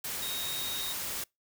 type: tone in noise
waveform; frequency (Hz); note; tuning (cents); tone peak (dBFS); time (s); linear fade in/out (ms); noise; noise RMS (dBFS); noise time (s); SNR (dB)
sine; 3746; A#7; +8; -36; 0.22-0.93; 5; white; -36; 0.04-1.24; -3
effects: noise-tail reverb RT60 0.2 s tail -26 dB re dry